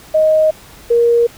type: tone pair in turn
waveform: sine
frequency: 625 / 470.8 Hz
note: D#5 / A#4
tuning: +8 / +17 cents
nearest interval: perfect fourth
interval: 491 cents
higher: first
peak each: -8 dBFS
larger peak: neither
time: 0.14-0.51 / 0.9-1.27 s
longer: neither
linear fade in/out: 10 ms
effects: pink hiss -40 dBFS RMS until 1.37 s